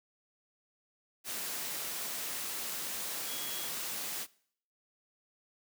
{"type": "tone in noise", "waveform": "sine", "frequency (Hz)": 3322, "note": "G#7", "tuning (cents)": 0, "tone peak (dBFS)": -44, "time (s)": [3.26, 3.71], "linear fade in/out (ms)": 50, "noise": "white", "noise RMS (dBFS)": -38, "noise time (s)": [1.24, 4.27], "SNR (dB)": -9, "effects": ["noise-tail reverb RT60 0.6 s tail -22 dB re dry", "high-pass 150 Hz 12 dB/octave"]}